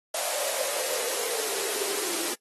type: noise with high-pass filter sweep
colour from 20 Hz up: white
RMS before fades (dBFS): -29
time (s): 0.14-2.34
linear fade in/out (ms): 5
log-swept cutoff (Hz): 620 to 340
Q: 7.9
effects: noise-tail reverb RT60 0.1 s tail -19 dB re dry + AAC 32 kbps